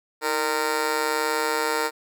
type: tone with amplitude modulation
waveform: 15% pulse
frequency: 460.9 Hz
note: A#4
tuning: 20 cents flat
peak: -12 dBFS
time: 0.21-1.91 s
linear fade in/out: 50 ms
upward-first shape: sine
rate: 141 Hz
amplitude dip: 90%
effects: none